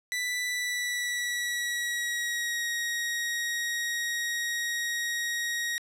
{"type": "tone with pitch glide", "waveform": "sawtooth", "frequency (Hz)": [1979, 1885.3], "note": ["B6", "A#6"], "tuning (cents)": [3, 19], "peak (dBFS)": -25, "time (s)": [0.12, 5.78], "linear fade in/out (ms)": 0, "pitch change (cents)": -84, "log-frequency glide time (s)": [0.46, 2.69], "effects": ["low-pass 12000 Hz 12 dB/octave"]}